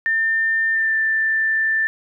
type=tone with pitch glide; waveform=sine; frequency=1800 to 1774.2 Hz; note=A6 to A6; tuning=+39 to +14 cents; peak=-16 dBFS; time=0.06-1.87 s; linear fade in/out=0 ms; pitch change=-25 cents; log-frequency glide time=0.71-0.96 s; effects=none